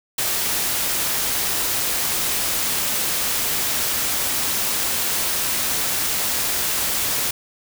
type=noise; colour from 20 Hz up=white; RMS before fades=-22 dBFS; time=0.18-7.31 s; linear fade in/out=5 ms; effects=none